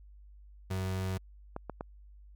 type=tone; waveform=35% pulse; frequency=94 Hz; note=F#2; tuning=28 cents sharp; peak=-30 dBFS; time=0.7-1.18 s; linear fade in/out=10 ms
type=clicks; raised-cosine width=1 ms; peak=-23 dBFS; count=3; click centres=1.564 / 1.697 / 1.809 s
effects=added 50 Hz sine -51 dBFS peak until 2.35 s